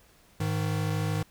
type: tone pair together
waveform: square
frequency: 103.83 / 156.74 Hz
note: G#2 / D#3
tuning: 0 / +13 cents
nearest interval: perfect fifth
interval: 713 cents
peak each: -30 / -30 dBFS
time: 0.4-1.23 s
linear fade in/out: 5 ms
effects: pink hiss -60 dBFS RMS until 1.3 s